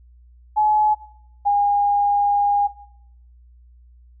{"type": "tone pair in turn", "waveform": "sine", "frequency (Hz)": [850, 814.2], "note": ["G#5", "G#5"], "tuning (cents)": [40, -35], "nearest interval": "minor second", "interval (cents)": 75, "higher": "first", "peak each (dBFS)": -14, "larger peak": "neither", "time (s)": [[0.56, 0.95], [1.45, 2.68]], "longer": "second", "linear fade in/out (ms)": 20, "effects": ["noise-tail reverb RT60 0.7 s tail -17 dB re dry", "added 60 Hz sine -46 dBFS peak until 4.2 s"]}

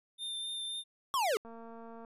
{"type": "tone with vibrato", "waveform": "square", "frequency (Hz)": 3600, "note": "A7", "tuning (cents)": 39, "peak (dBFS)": -37, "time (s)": [0.18, 0.84], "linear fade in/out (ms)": 50, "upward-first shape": "triangle", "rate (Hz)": 3.8, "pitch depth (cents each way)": 16}
{"type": "linear sweep", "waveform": "square", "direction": "down", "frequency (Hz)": [1141, 387], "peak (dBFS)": -29, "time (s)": [1.14, 1.37], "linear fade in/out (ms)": 0}
{"type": "click train", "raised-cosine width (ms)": 1, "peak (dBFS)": -37, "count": 138, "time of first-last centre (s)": [1.45, 2.048], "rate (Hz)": 229}
{"effects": ["resampled to 32000 Hz"]}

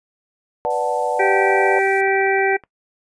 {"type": "chord", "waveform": "sine", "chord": "B minor seventh", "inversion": "none", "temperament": "equal", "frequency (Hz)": [493.9, 587.3, 740, 880], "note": ["B4", "D5", "F#5", "A5"], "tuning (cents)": [0, 0, 0, 0], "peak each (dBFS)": -23, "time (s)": [0.65, 1.79], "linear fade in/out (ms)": 0}
{"type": "noise", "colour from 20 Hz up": "violet", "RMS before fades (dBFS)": -38, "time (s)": [0.7, 2.01], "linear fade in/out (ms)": 5}
{"type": "harmonic tone", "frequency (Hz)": 388.6, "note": "G4", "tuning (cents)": -15, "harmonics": [1, 2, 4, 5, 6], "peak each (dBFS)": [-18, -20, -24, -24, -25], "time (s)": [1.19, 2.57], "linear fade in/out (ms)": 10}
{"type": "clicks", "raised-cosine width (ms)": 0.5, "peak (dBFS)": -27, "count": 10, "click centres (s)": [1.504, 1.873, 2.018, 2.077, 2.155, 2.212, 2.268, 2.386, 2.531, 2.637]}
{"effects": ["noise-tail reverb RT60 0.1 s tail -19 dB re dry", "resampled to 22050 Hz"]}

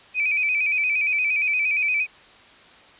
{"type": "tone with vibrato", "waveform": "sine", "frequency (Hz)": 2409, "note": "D7", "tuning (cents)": 43, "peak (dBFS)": -19, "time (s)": [0.14, 2.07], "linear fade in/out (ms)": 50, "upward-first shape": "square", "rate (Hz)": 8.6, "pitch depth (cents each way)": 66, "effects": ["white hiss -49 dBFS RMS until 2.99 s", "resampled to 8000 Hz"]}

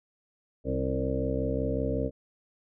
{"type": "harmonic tone with a mistuned harmonic", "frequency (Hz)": 65.41, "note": "C2", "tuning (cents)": 0, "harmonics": [1, 2, 3, 4, 5, 7, 8, 9], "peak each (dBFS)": [-33, -34, -39, -33, -39, -33, -35, -36], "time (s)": [0.64, 2.11], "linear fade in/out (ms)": 50, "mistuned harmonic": 4, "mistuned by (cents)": 28, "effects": []}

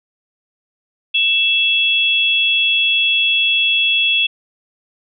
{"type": "tone pair together", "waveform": "sine", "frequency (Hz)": [2658, 3349], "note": ["E7", "G#7"], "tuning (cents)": [14, 14], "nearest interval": "major third", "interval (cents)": 400, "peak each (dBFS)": -15, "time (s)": [1.14, 4.27], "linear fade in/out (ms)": 10, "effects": []}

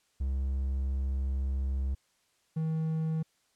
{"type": "tone pair in turn", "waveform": "triangle", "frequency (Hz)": [67, 159.35], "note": ["C2", "D#3"], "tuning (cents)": [42, 42], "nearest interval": "octave + minor third", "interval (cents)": 1500, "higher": "second", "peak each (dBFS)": -26, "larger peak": "neither", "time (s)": [[0.2, 1.95], [2.56, 3.23]], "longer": "first", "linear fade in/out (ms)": 10, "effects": ["white hiss -71 dBFS RMS until 3.55 s", "low-pass 9000 Hz 12 dB/octave"]}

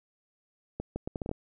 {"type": "accelerating click train", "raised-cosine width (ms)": 2, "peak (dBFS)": -20, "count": 8, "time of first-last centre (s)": [0.8, 1.314], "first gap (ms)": 160, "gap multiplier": 0.72, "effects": []}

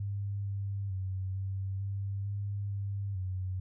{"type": "tone with pitch steps", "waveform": "sine", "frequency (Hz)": [100.3, 99.3, 94.6, 96.5, 98.8, 100.8, 99.6, 93.1], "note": ["G2", "G2", "F#2", "G2", "G2", "G2", "G2", "F#2"], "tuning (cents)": [40, 23, 39, -27, 14, 49, 28, 11], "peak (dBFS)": -32, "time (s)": [0, 3.6], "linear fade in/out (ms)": 5, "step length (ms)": 450, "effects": []}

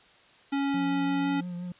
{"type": "tone with pitch glide", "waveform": "square", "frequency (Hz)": [278.2, 279.8], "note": ["C#4", "C#4"], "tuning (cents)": [6, 16], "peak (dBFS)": -26, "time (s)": [0.52, 1.41], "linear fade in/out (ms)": 10, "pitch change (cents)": 10, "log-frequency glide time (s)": [1.17, 1.27]}
{"type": "tone with vibrato", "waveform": "triangle", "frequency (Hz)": 176.9, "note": "F3", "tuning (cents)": 23, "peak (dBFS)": -31, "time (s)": [0.74, 1.72], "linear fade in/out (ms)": 2, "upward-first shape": "triangle", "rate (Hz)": 5.8, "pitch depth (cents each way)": 35}
{"effects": ["white hiss -57 dBFS RMS until 1.79 s", "resampled to 8000 Hz"]}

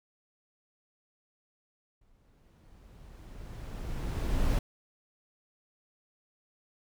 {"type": "noise with exponential growth", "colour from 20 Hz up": "brown", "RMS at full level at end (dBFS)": -26, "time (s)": [2.01, 4.59], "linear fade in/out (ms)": 5, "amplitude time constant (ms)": 560, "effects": []}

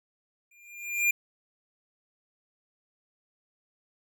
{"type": "tone with exponential growth", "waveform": "square", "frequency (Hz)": 2401, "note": "D7", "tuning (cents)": 38, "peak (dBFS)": -20, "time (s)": [0.51, 1.11], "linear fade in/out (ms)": 5, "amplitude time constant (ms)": 130, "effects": []}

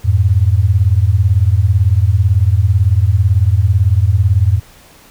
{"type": "beating tone pair", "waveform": "sine", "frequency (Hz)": [87.31, 105.31], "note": ["F2", "G#2"], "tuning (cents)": [0, 25], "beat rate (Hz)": 18, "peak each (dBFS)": -11, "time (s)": [0.04, 4.6], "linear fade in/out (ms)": 20, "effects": ["pink hiss -43 dBFS RMS until 5.1 s"]}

